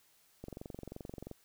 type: click train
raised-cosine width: 2 ms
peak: -30 dBFS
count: 21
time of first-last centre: 0.44-1.313 s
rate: 22.9 Hz
effects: white hiss -68 dBFS RMS until 1.44 s